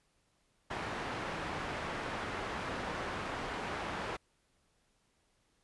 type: low-pass noise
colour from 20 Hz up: white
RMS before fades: -39 dBFS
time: 0.7-4.17 s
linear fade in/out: 10 ms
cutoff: 1500 Hz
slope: 12 dB/octave
effects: pink hiss -74 dBFS RMS until 5.63 s + resampled to 24000 Hz